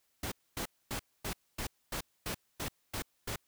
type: noise bursts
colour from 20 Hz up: pink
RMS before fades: -37 dBFS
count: 10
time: 0.23-3.36 s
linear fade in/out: 5 ms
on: 88 ms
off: 250 ms
effects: white hiss -75 dBFS RMS until 3.47 s